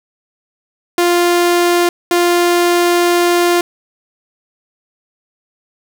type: tone bursts at uneven times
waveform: sawtooth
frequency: 349.2 Hz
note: F4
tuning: in tune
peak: -6 dBFS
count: 2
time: 0.98-1.89 / 2.11-3.61 s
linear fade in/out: 2 ms
effects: none